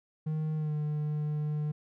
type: tone with pitch glide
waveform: triangle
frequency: 155.56 to 150.43 Hz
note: D#3 to D3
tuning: 0 to +42 cents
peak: -27 dBFS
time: 0.26-1.72 s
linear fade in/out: 10 ms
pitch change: -58 cents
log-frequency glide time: 0.56-0.74 s
effects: none